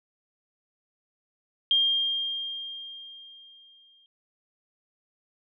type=tone with exponential decay; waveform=sine; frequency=3208 Hz; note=G7; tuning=39 cents sharp; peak=-18 dBFS; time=1.71-4.06 s; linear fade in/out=1 ms; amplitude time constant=510 ms; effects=none